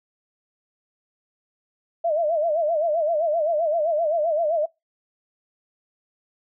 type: tone with vibrato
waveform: sine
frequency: 638 Hz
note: D#5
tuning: 43 cents sharp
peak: -19 dBFS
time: 2.04-4.66 s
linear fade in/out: 10 ms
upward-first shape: sine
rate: 7.7 Hz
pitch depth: 130 cents each way
effects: noise-tail reverb RT60 0.2 s tail -24 dB re dry